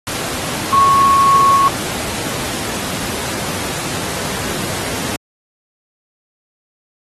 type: tone in noise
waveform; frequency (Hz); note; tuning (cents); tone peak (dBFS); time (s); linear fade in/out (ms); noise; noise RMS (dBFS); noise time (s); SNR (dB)
sine; 1102; C#6; -11; -8; 0.73-1.68; 0; pink; -22; 0.07-5.16; +11
effects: high-pass 100 Hz 12 dB/octave + AAC 32 kbps